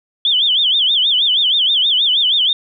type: tone with vibrato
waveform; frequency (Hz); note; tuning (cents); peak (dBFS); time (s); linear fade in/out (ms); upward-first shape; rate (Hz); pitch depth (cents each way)
sine; 3292; G#7; -16; -11; 0.25-2.53; 2; sine; 6.3; 190
effects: none